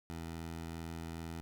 15% pulse tone, 82.41 Hz, E2, in tune, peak -35 dBFS, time 0.1-1.41 s, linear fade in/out 0 ms, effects none

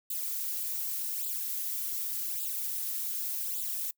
violet noise with flanger, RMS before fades -34 dBFS, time 0.1-3.91 s, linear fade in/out 5 ms, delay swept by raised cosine 0.25 to 5.85 ms, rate 0.86 Hz, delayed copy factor +1, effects noise-tail reverb RT60 0.1 s tail -25 dB re dry

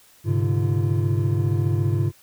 triangle tone cluster, 102.7 / 129.3 / 144 / 342.6 Hz, G#2 / C3 / D3 / F4, -19 / -20 / -34 / -33 cents, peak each -19 / -23 / -23 / -28 dBFS, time 0.24-2.12 s, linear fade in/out 50 ms, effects white hiss -54 dBFS RMS until 2.22 s

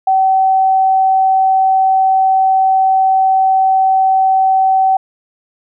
sine tone, 764 Hz, G5, 45 cents flat, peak -8 dBFS, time 0.07-4.97 s, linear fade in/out 5 ms, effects none

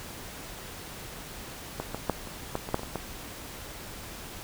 clicks, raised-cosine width 1 ms, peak -17 / -18 / -10 / -27 / -14 / -22 / -10 / -23 / -24 / -16 dBFS, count 10, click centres 1.8 / 1.946 / 2.097 / 2.273 / 2.554 / 2.689 / 2.744 / 2.794 / 2.833 / 2.957 s, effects pink hiss -42 dBFS RMS until 4.43 s

